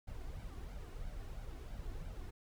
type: noise with flanger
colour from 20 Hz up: brown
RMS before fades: -45 dBFS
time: 0.07-2.31 s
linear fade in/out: 10 ms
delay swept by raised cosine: 1.3 to 2.8 ms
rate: 3 Hz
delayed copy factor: +0.6
effects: none